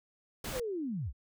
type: noise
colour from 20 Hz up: pink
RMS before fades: -39 dBFS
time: 0.44-0.6 s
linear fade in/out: 5 ms
type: linear sweep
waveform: sine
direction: down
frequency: 550 to 43.65 Hz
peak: -33 dBFS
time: 0.52-1.13 s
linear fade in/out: 50 ms
effects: none